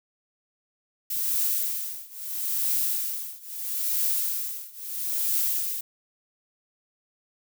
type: noise with tremolo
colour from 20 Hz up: violet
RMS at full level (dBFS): -24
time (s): 1.1-5.81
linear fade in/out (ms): 5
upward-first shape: triangle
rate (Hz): 0.76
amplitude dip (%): 95
effects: none